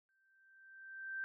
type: tone with exponential growth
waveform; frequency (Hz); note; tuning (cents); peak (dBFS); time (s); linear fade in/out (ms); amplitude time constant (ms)
sine; 1563; G6; -6; -37; 0.09-1.24; 0; 250
effects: none